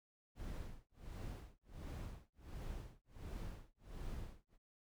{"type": "noise with tremolo", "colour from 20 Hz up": "brown", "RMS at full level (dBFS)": -45, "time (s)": [0.35, 4.58], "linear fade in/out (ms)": 50, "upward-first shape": "sine", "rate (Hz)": 1.4, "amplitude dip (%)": 100, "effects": []}